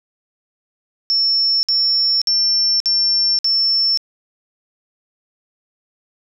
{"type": "tone bursts", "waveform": "sine", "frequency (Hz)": 5400, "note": "E8", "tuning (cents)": 41, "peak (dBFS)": -13, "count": 5, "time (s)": [1.1, 3.974], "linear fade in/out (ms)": 0, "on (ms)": 530, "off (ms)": 56, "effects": []}